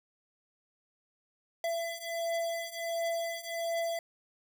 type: beating tone pair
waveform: square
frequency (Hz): 670 / 671.4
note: E5 / E5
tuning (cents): +28 / +32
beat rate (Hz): 1.4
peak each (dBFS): -37 / -35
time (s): 1.64-3.99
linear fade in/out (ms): 2
effects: none